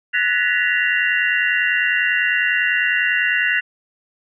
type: tone cluster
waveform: sine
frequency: 1485 / 1711 / 1883 / 1973 / 2769 Hz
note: F#6 / A6 / A#6 / B6 / F7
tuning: +6 / -49 / +17 / -2 / -15 cents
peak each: -22 dBFS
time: 0.13-3.61 s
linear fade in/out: 20 ms
effects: none